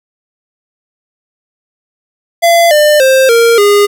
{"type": "tone with pitch steps", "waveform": "square", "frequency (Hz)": [680, 598.9, 527.4, 464.5, 409], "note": ["F5", "D5", "C5", "A#4", "G#4"], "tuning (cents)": [-46, 34, 14, -6, -26], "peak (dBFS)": -5, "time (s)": [2.42, 3.87], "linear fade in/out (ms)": 20, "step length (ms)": 290, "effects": []}